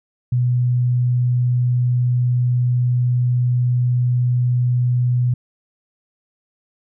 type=tone; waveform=sine; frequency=123.47 Hz; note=B2; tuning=in tune; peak=-14 dBFS; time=0.32-5.34 s; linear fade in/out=5 ms; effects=none